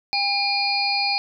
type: harmonic tone with a mistuned harmonic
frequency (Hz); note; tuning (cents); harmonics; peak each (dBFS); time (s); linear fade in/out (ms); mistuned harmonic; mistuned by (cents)
804; G5; +44; 1 / 3 / 5 / 6; -25 / -25 / -25 / -25; 0.13-1.18; 0; 5; +110
effects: none